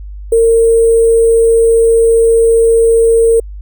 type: tone with sample-and-hold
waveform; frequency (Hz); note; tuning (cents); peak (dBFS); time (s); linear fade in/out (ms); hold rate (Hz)
sine; 457.5; A#4; -32; -5; 0.32-3.4; 5; 8820
effects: added 50 Hz sine -24 dBFS peak until 3.61 s